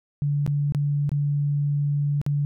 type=tone with dropouts; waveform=sine; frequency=144.4 Hz; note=D3; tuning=29 cents flat; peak=-20 dBFS; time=0.22-2.45 s; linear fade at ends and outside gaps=0 ms; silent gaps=0.464-0.476 / 0.722-0.748 / 1.093-1.117 / 2.215-2.264 s; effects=none